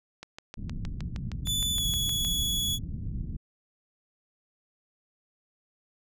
click train, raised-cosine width 0.2 ms, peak -23 dBFS, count 14, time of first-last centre 0.23-2.249 s, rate 6.44 Hz
pink low-pass noise, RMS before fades -34 dBFS, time 0.57-3.37 s, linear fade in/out 10 ms, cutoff 210 Hz, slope 24 dB/octave
sawtooth tone with pitch glide, 3483 to 3382 Hz, A7 to G#7, -18 to +31 cents, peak -24 dBFS, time 1.45-2.79 s, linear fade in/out 50 ms, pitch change -51 cents, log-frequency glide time 1.74-1.84 s
effects none

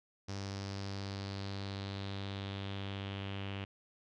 sawtooth tone with low-pass filter sweep, 98.4 Hz, G2, 7 cents sharp, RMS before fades -41 dBFS, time 0.28-3.65 s, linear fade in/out 10 ms, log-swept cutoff 5500 to 2900 Hz, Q 4, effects none

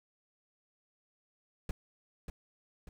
brown noise with echo, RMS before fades -33 dBFS, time 1.69-1.71 s, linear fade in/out 2 ms, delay 590 ms, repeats 2, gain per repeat -7 dB, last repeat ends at 2.89 s, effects none

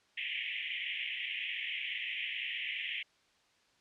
white band-pass noise, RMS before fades -38 dBFS, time 0.17-3.03 s, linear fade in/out 10 ms, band 1900 to 3200 Hz, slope 96 dB/octave, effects white hiss -69 dBFS RMS until 3.8 s + low-pass 5000 Hz 12 dB/octave

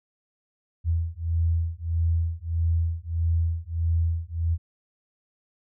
sine beating tone pair, 82.41 / 84.01 Hz, E2 / E2, 0 / +33 cents, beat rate 1.6 Hz, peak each -25 dBFS, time 0.84-4.58 s, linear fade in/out 50 ms, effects none

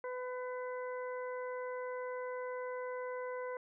harmonic tone, 502 Hz, B4, 28 cents sharp, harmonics 1 / 2 / 3 / 4, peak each -39 / -45 / -50 / -52 dBFS, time 0.04-3.57 s, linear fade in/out 2 ms, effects none

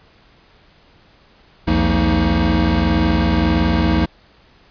square tone cluster, 62.7 / 84.3 / 171.2 / 227.8 / 315.7 Hz, B1 / E2 / F3 / A#3 / D#4, +27 / +39 / -34 / -40 / +25 cents, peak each -21 dBFS, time 1.67-4.06 s, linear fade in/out 10 ms, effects pink hiss -51 dBFS RMS until 4.7 s + resampled to 11025 Hz

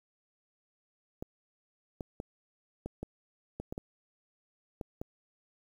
clicks, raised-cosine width 2 ms, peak -24 dBFS, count 10, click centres 1.225 / 2.008 / 2.201 / 2.86 / 3.03 / 3.6 / 3.725 / 3.779 / 4.812 / 5.015 s, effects 9-bit

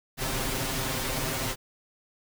pink noise with comb filter, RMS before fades -30 dBFS, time 0.17-1.56 s, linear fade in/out 50 ms, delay 7.6 ms, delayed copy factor +0.9, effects none

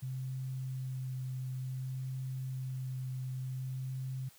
sine tone with vibrato, 130 Hz, C3, 11 cents flat, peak -35 dBFS, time 0.02-4.29 s, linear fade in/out 10 ms, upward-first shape sine, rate 0.56 Hz, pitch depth 12 cents each way, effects white hiss -61 dBFS RMS until 4.38 s + high-pass 80 Hz 12 dB/octave

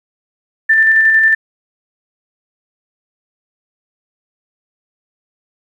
sine tone with tremolo, 1777 Hz, A6, 17 cents sharp, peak -6 dBFS, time 0.69-1.35 s, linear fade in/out 10 ms, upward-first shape square, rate 11 Hz, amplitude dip 25%, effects 8-bit

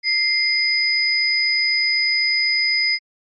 sine tone pair together, 2093 / 4984 Hz, C7 / D#8, 0 / +2 cents, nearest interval octave + minor third, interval 1502 cents, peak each -19 dBFS, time 0.03-2.99 s, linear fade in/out 50 ms, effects Opus 48 kbps

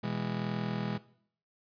40% pulse chord, E major, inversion second, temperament just, 123.61 / 164.81 / 206 Hz, B2 / E3 / G#3, +2 / 0 / -14 cents, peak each -37 / -37 / -34 dBFS, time 0.03-0.98 s, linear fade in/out 10 ms, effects noise-tail reverb RT60 0.6 s tail -18 dB re dry + resampled to 11025 Hz

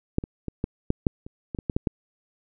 clicks, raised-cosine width 3 ms, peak -8 / -20 / -17 / -12 / -8 / -6 / -26 / -18 / -17 / -12 / -9 / -9 dBFS, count 12, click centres 0.184 / 0.239 / 0.483 / 0.641 / 0.904 / 1.068 / 1.265 / 1.548 / 1.588 / 1.698 / 1.765 / 1.872 s, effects none

